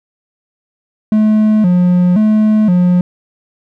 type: tone with vibrato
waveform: triangle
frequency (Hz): 196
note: G3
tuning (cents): 0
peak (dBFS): -5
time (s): 1.12-3.01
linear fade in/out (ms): 2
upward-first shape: square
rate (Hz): 0.96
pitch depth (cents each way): 160
effects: none